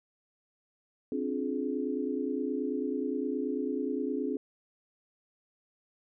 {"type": "chord", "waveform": "sine", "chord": "D half-diminished seventh", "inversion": "third", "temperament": "just", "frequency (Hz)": [264.3, 293.7, 352.4, 422.9], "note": ["C4", "D4", "F4", "Ab4"], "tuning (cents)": [18, 0, 16, 31], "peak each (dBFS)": [-33, -35, -38, -35], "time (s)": [1.12, 4.37], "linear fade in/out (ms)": 2, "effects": []}